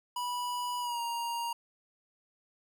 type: tone with pitch glide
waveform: square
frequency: 980 to 939 Hz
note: B5 to A#5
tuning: -14 to +12 cents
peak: -33 dBFS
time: 0.16-1.53 s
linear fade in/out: 5 ms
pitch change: -74 cents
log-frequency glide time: 0.8-1.01 s
effects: none